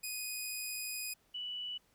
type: tone pair in turn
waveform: 10% pulse / sine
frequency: 2489 / 2960 Hz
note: D#7 / F#7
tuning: 0 / 0 cents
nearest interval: minor third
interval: 300 cents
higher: second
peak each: -29 / -38 dBFS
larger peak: first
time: 0.03-1.14 / 1.34-1.78 s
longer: first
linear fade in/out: 10 ms
effects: pink hiss -71 dBFS RMS until 1.94 s